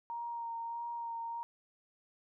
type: tone with vibrato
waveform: sine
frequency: 932.3 Hz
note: A#5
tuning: in tune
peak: -37 dBFS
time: 0.1-1.43 s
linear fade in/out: 0 ms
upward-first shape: sine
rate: 1.6 Hz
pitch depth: 18 cents each way
effects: none